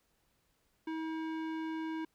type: tone with low-pass filter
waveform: square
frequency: 320 Hz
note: D#4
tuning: 49 cents sharp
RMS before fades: -38 dBFS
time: 0.87-2.05 s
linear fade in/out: 5 ms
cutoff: 2300 Hz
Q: 0.83
effects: pink hiss -75 dBFS RMS until 2.14 s